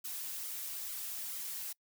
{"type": "noise with flanger", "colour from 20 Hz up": "blue", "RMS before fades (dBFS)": -41, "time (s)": [0.04, 1.73], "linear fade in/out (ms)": 10, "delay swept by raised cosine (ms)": [1.1, 6.1], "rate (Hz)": 2.3, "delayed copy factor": -0.65, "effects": ["noise-tail reverb RT60 0.1 s tail -25 dB re dry"]}